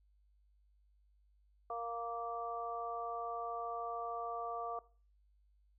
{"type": "harmonic tone", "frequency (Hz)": 233.1, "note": "A#3", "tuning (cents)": 0, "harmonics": [2, 3, 4, 5], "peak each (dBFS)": [-45, -41, -52, -43], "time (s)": [1.7, 4.79], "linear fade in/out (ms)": 2, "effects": ["noise-tail reverb RT60 0.4 s tail -19 dB re dry", "added 50 Hz sine -67 dBFS peak until 5.78 s"]}